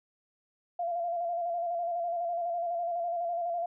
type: tone with vibrato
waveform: sine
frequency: 689 Hz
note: F5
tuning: 24 cents flat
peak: -29 dBFS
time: 0.79-3.66 s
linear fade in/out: 5 ms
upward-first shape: square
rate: 12 Hz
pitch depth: 35 cents each way
effects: none